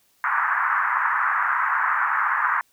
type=band-pass noise; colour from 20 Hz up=pink; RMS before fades=-22 dBFS; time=0.24-2.61 s; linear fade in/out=2 ms; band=960 to 1800 Hz; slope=48 dB/octave; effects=white hiss -63 dBFS RMS until 2.72 s